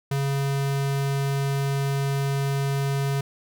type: tone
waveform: square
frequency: 138.59 Hz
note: C#3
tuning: in tune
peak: -23 dBFS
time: 0.11-3.21 s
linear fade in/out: 5 ms
effects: none